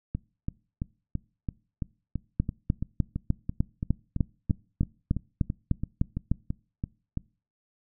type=two click trains; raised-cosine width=5 ms; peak=-17 / -11 dBFS; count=22 / 14; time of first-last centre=0.15-7.173 / 2.4-6.316 s; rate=2.99 / 3.32 Hz; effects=noise-tail reverb RT60 0.4 s tail -24 dB re dry